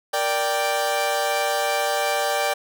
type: chord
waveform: sawtooth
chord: G minor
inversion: first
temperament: equal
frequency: 466.2 / 587.3 / 784 Hz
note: Bb4 / D5 / G5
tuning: 0 / 0 / 0 cents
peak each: -26 / -20 / -20 dBFS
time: 0.13-2.54 s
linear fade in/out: 10 ms
effects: none